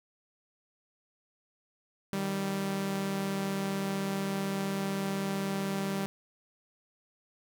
sawtooth tone pair together, 155.56 / 195.51 Hz, D#3 / G3, 0 / -4 cents, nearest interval major third, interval 396 cents, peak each -34 / -27 dBFS, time 2.13-6.06 s, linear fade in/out 0 ms, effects 10-bit

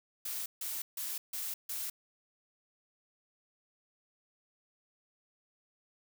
blue noise bursts, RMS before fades -38 dBFS, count 5, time 0.25-1.9 s, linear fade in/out 5 ms, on 210 ms, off 150 ms, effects none

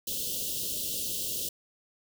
white band-stop noise, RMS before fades -33 dBFS, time 0.07-1.49 s, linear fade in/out 5 ms, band 600 to 2800 Hz, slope 96 dB/octave, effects none

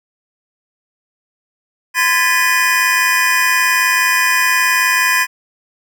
square tone cluster, 1026 / 1653 / 1752 / 1977 / 2466 Hz, C6 / G#6 / A6 / B6 / D#7, -34 / -9 / -8 / +1 / -16 cents, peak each -19 dBFS, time 1.94-5.27 s, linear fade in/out 50 ms, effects none

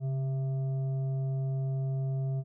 sine tone with frequency modulation, 135.6 Hz, C#3, 38 cents flat, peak -28 dBFS, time 0-2.44 s, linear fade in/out 50 ms, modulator 531 Hz, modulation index 0.25, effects none

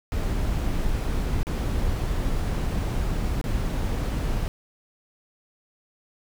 brown noise with dropouts, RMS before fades -25 dBFS, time 0.12-4.48 s, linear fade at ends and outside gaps 0 ms, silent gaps 1.431-1.469 / 3.413-3.441 s, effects none

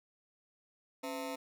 25% pulse ring-modulated tone, 392 Hz, G4, in tune, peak -31 dBFS, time 1.03-1.36 s, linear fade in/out 10 ms, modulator 118 Hz, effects none

